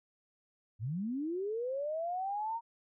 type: linear sweep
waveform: sine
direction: up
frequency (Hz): 95.9 to 938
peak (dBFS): -33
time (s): 0.79-2.61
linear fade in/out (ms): 50
effects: none